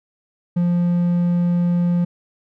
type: tone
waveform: triangle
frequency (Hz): 174.61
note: F3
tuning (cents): 0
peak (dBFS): -13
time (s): 0.56-2.05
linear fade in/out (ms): 10
effects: none